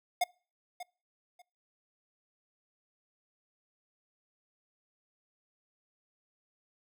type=tone with echo; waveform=square; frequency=716 Hz; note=F5; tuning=43 cents sharp; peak=-26 dBFS; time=0.21-0.24 s; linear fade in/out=5 ms; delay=590 ms; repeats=2; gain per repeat=-14 dB; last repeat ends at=1.42 s; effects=noise-tail reverb RT60 0.4 s tail -26 dB re dry